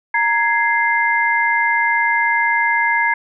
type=tone cluster; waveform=sine; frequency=929 / 1667 / 2090 Hz; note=A#5 / G#6 / C7; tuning=-6 / +6 / -2 cents; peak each=-18 dBFS; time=0.14-3.14 s; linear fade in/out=5 ms; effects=none